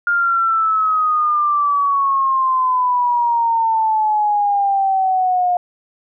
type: exponential sweep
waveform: sine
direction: down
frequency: 1413 to 711 Hz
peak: -13 dBFS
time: 0.07-5.57 s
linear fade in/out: 2 ms
effects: none